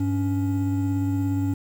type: tone pair together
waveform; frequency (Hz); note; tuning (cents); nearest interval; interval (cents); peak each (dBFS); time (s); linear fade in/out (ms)
triangle; 99.38 / 281.1; G2 / C#4; +24 / +24; octave + tritone; 1800; -22; 0-1.54; 5
effects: 8-bit